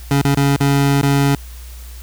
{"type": "tone with dropouts", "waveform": "25% pulse", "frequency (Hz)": 140, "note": "C#3", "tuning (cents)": 18, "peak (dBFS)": -8, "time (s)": [0.11, 1.35], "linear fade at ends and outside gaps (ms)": 2, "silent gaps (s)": [[0.217, 0.248], [0.347, 0.371], [0.562, 0.604], [1.013, 1.031]], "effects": ["added 60 Hz sine -31 dBFS peak until 2.02 s", "white hiss -42 dBFS RMS until 2.02 s"]}